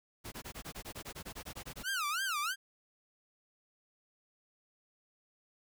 pink noise bursts, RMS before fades -44 dBFS, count 16, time 0.24-1.836 s, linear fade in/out 20 ms, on 81 ms, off 20 ms
sawtooth tone with vibrato, 1363 Hz, F6, 43 cents flat, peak -29 dBFS, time 1.83-2.56 s, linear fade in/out 50 ms, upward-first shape sine, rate 3.1 Hz, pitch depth 280 cents each way
effects none

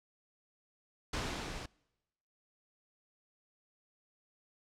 pink noise with level ramp, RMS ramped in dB -35 to -44 dBFS, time 1.13-1.66 s, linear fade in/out 5 ms, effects noise-tail reverb RT60 1.0 s tail -26 dB re dry + low-pass 6000 Hz 12 dB/octave

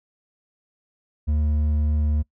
sine tone with hard clipping, 75.3 Hz, D2, 44 cents sharp, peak -20 dBFS, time 1.27-2.23 s, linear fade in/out 20 ms, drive 5 dB, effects noise-tail reverb RT60 0.1 s tail -23 dB re dry

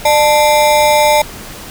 square ring-modulated tone, 740 Hz, F#5, in tune, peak -5 dBFS, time 0.05-1.22 s, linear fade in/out 5 ms, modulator 140 Hz, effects pink hiss -30 dBFS RMS until 1.7 s

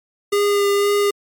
square tone with vibrato, 405.6 Hz, G#4, 41 cents flat, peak -15 dBFS, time 0.32-1.11 s, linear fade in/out 10 ms, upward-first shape sine, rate 2 Hz, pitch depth 14 cents each way, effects MP3 96 kbps

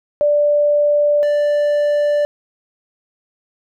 sine / triangle tone pair in turn, 587.3 / 587.3 Hz, D5 / D5, 0 / 0 cents, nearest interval unison, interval 0 cents, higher neither, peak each -11 dBFS, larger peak neither, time 0.21-1.23 / 1.23-2.25 s, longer neither, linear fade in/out 0 ms, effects none

